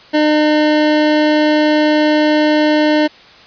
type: tone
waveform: 25% pulse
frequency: 303.4 Hz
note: D#4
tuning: 44 cents flat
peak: -6 dBFS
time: 0.13-3.08 s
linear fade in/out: 20 ms
effects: white hiss -41 dBFS RMS until 3.46 s + resampled to 11025 Hz